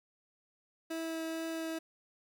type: tone with vibrato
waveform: 30% pulse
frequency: 325 Hz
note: E4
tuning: 24 cents flat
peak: -33 dBFS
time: 0.9-1.79 s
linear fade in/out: 10 ms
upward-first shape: triangle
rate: 2.2 Hz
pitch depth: 9 cents each way
effects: 12-bit